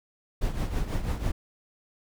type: noise with tremolo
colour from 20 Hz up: brown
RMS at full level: -25 dBFS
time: 0.41-1.32 s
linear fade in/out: 10 ms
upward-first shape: triangle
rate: 6.1 Hz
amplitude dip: 75%
effects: none